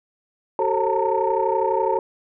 sine tone cluster, 380 / 444.4 / 538 / 892 / 924 Hz, F#4 / A4 / C5 / A5 / A#5, +46 / +17 / +48 / +23 / -16 cents, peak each -24 dBFS, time 0.59-1.99 s, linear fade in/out 2 ms, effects tanh soft clip ceiling -9 dBFS

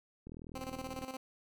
click train, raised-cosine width 3 ms, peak -35 dBFS, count 32, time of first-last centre 0.27-1.039 s, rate 40.3 Hz
15% pulse tone with tremolo, 261.6 Hz, C4, in tune, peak -33 dBFS, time 0.55-1.17 s, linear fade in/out 5 ms, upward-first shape square, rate 17 Hz, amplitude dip 65%
effects none

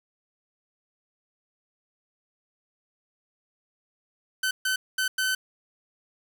sawtooth tone bursts at uneven times, 1523 Hz, F#6, 50 cents sharp, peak -20 dBFS, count 4, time 4.43-4.51 / 4.65-4.76 / 4.98-5.08 / 5.18-5.35 s, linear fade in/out 5 ms, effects 8-bit

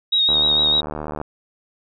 sine tone with vibrato, 3770 Hz, A#7, 19 cents sharp, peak -14 dBFS, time 0.12-0.81 s, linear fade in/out 10 ms, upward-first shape sine, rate 6.6 Hz, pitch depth 32 cents each way
click train, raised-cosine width 1 ms, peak -14 dBFS, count 71, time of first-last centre 0.29-1.215 s, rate 75.7 Hz
effects none

